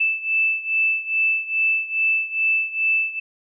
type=beating tone pair; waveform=sine; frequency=2637 / 2639.4 Hz; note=E7 / E7; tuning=0 / +2 cents; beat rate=2.4 Hz; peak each=-20 / -23 dBFS; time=0-3.2 s; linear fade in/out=10 ms; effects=none